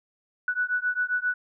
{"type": "beating tone pair", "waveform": "sine", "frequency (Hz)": [1476, 1483.5], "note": ["F#6", "F#6"], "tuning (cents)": [-5, 4], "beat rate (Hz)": 7.5, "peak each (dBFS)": -27, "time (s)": [0.48, 1.34], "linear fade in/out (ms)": 2, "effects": []}